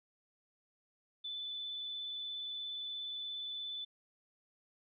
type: tone with vibrato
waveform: sine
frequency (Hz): 3500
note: A7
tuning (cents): -10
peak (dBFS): -39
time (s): 1.24-3.85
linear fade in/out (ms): 10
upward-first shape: sine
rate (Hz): 17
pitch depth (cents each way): 14
effects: none